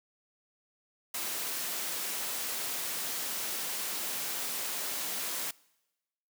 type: noise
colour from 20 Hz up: white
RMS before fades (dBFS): -35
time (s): 1.14-5.51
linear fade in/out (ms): 5
effects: noise-tail reverb RT60 1.0 s tail -24 dB re dry + high-pass 200 Hz 12 dB/octave